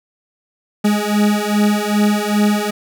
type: beating tone pair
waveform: 40% pulse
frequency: 206.9 / 209.4 Hz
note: G#3 / G#3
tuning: -6 / +15 cents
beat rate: 2.5 Hz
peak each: -16 / -15 dBFS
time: 0.84-2.71 s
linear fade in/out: 10 ms
effects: none